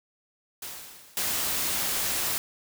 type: noise with exponential decay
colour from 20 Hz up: white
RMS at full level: -36 dBFS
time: 0.62-1.77 s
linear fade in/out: 5 ms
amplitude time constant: 250 ms
type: noise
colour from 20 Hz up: white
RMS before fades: -28 dBFS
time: 1.17-2.38 s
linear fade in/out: 0 ms
effects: none